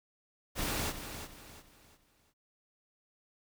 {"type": "noise with echo", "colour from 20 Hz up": "pink", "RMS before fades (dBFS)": -34, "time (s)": [0.55, 0.94], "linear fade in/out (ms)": 50, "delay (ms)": 350, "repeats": 4, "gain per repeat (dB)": -9, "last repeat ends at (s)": 2.34, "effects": []}